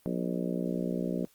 harmonic tone with a mistuned harmonic, 60 Hz, B1, 49 cents flat, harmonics 3 / 4 / 5 / 6 / 7 / 8 / 9 / 10, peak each -33 / -35 / -37 / -39 / -40 / -41 / -42 / -43 dBFS, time 0.06-1.25 s, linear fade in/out 0 ms, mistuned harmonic 10, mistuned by +30 cents, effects white hiss -64 dBFS RMS until 1.34 s + Opus 32 kbps

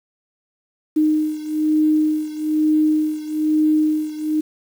sine beating tone pair, 307.7 / 308.8 Hz, D#4 / D#4, -19 / -13 cents, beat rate 1.1 Hz, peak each -17 / -20 dBFS, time 0.96-4.41 s, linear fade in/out 10 ms, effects 7-bit

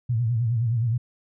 sine tone with vibrato, 116.54 Hz, A#2, in tune, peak -20 dBFS, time 0.09-0.98 s, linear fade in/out 10 ms, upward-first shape sine, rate 9.6 Hz, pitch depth 110 cents each way, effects none

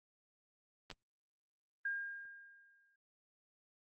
clicks, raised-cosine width 0.2 ms, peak -29 dBFS, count 2, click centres 0.902 / 0.913 s
sine tone with exponential decay, 1612 Hz, G6, 48 cents sharp, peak -34 dBFS, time 1.85-2.96 s, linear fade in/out 5 ms, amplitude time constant 240 ms
effects Opus 24 kbps

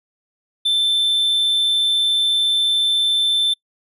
triangle tone, 3543 Hz, A7, 11 cents sharp, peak -13 dBFS, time 0.65-3.54 s, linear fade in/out 10 ms, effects noise-tail reverb RT60 0.1 s tail -26 dB re dry + resampled to 32000 Hz

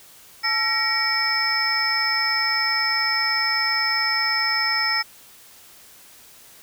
sine tone cluster, 870 / 1348 / 1890 / 2265 / 5250 Hz, A5 / E6 / A#6 / C#7 / E8, -20 / +38 / +23 / +37 / -8 cents, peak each -31 / -28 / -25 / -27 / -22 dBFS, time 0.43-5.03 s, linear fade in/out 20 ms, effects white hiss -48 dBFS RMS until 6.62 s

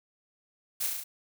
blue noise with echo, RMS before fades -31 dBFS, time 0.8-0.87 s, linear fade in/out 10 ms, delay 34 ms, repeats 5, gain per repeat -2 dB, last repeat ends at 1.04 s, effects none

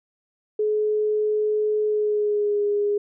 sine tone with pitch glide, 425.3 to 411.3 Hz, G#4 to G#4, +41 to -17 cents, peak -19 dBFS, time 0.59-2.98 s, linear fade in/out 5 ms, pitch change -58 cents, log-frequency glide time 1.85-2.63 s, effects none

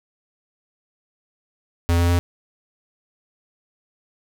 square tone with pitch steps, 85.3 / 86.19 / 87.09 Hz, F2 / F2 / F2, -40 / -22 / -4 cents, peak -16 dBFS, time 1.89-2.19 s, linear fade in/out 0 ms, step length 100 ms, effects none

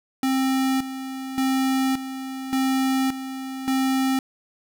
square tone with tremolo, 264.5 Hz, C4, 19 cents sharp, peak -20 dBFS, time 0.23-4.19 s, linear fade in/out 2 ms, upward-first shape square, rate 0.87 Hz, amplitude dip 70%, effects none

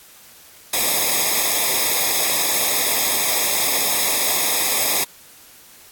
white noise with comb filter, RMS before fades -19 dBFS, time 0.73-5.04 s, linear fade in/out 5 ms, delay 0.68 ms, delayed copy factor -0.85, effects white hiss -46 dBFS RMS until 5.91 s + AAC 64 kbps

